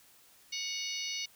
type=harmonic tone with a mistuned harmonic; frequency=741 Hz; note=F#5; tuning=2 cents sharp; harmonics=3 / 4 / 5 / 6 / 7 / 8; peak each=-41 / -41 / -43 / -41 / -45 / -41 dBFS; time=0.52-1.26 s; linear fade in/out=10 ms; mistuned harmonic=4; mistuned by=-45 cents; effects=white hiss -61 dBFS RMS until 1.35 s